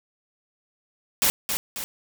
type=noise with echo; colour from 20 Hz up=white; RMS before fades=-20 dBFS; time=1.22-1.3 s; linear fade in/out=0 ms; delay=270 ms; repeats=2; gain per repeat=-6 dB; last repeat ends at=1.84 s; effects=none